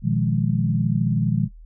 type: chord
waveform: sine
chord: F half-diminished seventh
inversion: second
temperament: equal with one note detuned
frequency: 120.3 / 155.56 / 174.61 / 207.7 Hz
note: Cb3 / Eb3 / F3 / Ab3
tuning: -45 / 0 / 0 / 0 cents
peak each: -23 / -23 / -24 / -25 dBFS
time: 0.02-1.49 s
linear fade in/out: 50 ms
effects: noise-tail reverb RT60 0.1 s tail -18 dB re dry + added 40 Hz sine -40 dBFS peak until 1.65 s